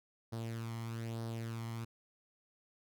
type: tone with flanger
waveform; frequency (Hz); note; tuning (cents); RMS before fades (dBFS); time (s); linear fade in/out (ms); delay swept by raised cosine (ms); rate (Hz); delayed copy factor
sawtooth; 114.5; A#2; -31; -41; 0.32-1.85; 10; 0.2 to 0.97; 1.1; +0.6
effects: none